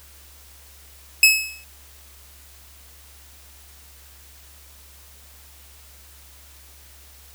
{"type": "tone with exponential decay", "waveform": "sawtooth", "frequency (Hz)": 2581, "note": "E7", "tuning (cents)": -37, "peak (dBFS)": -4, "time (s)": [1.23, 1.64], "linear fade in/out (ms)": 2, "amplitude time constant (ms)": 88, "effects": ["added 69 Hz sine -49 dBFS peak until 7.34 s", "white hiss -49 dBFS RMS until 7.34 s"]}